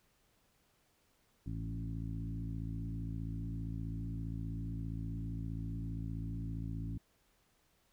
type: harmonic tone with a mistuned harmonic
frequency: 55.2 Hz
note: A1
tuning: 6 cents sharp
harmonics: 1 / 2 / 3 / 4 / 5 / 6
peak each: -42 / -41 / -44 / -52 / -47 / -58 dBFS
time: 1.46-6.98 s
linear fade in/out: 5 ms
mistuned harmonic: 3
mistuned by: +18 cents
effects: pink hiss -73 dBFS RMS until 7.92 s